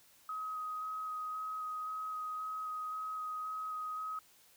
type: tone with vibrato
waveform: sine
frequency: 1262 Hz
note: D#6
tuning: 24 cents sharp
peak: -37 dBFS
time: 0.29-4.19 s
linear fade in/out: 2 ms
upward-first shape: square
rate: 1.9 Hz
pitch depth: 9 cents each way
effects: white hiss -64 dBFS RMS until 4.56 s